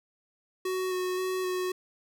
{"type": "tone with vibrato", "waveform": "square", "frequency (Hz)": 369.5, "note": "F#4", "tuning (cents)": -2, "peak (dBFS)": -29, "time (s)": [0.65, 1.72], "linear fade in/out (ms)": 5, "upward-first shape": "square", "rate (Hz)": 1.9, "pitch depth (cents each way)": 13, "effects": []}